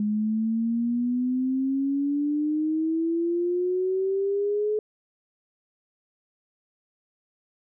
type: exponential sweep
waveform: sine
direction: up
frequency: 207.7 to 428.7 Hz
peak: -22 dBFS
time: 0-4.79 s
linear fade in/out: 2 ms
effects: none